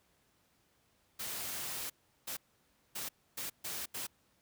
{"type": "noise bursts at uneven times", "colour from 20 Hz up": "white", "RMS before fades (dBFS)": -40, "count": 6, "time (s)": [[1.19, 1.9], [2.27, 2.37], [2.95, 3.09], [3.37, 3.5], [3.64, 3.86], [3.94, 4.07]], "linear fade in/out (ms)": 10, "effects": ["pink hiss -72 dBFS RMS until 4.41 s", "high-pass 60 Hz 12 dB/octave"]}